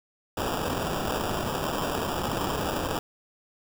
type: noise with sample-and-hold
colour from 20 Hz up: white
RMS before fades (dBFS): -29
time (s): 0.37-2.99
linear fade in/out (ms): 2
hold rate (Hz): 2100
effects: none